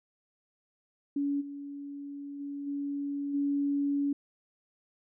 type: tone with level steps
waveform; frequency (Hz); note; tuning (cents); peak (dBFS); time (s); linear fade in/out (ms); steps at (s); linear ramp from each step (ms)
sine; 283.4; C#4; +38; -27 / -38 / -35 / -31 / -26; 1.16-4.13; 5; 1.4 / 2.39 / 2.66 / 3.33; 20
effects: none